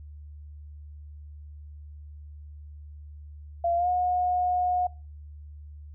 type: tone with pitch glide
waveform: sine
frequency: 686 to 722.6 Hz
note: F5 to F#5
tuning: -31 to -41 cents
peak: -22 dBFS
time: 3.64-4.87 s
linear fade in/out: 5 ms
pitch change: +90 cents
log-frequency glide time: 3.76-3.88 s
effects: noise-tail reverb RT60 0.4 s tail -25 dB re dry + added 74 Hz sine -41 dBFS peak until 5.94 s